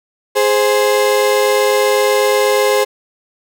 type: tone pair together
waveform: 35% pulse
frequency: 415.7 / 523.7 Hz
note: G#4 / C5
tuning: +2 / +1 cents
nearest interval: major third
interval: 399 cents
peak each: -12 dBFS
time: 0.35-2.85 s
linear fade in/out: 20 ms
effects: none